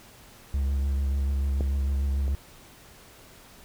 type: tone with vibrato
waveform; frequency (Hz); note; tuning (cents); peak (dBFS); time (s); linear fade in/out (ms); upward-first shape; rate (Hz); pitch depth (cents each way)
triangle; 68.8; C#2; -12; -21; 0.54-2.35; 0; triangle; 6.8; 35
type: clicks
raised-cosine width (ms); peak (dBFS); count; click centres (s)
2; -18 / -25; 2; 1.608 / 2.28
effects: pink hiss -51 dBFS RMS until 3.64 s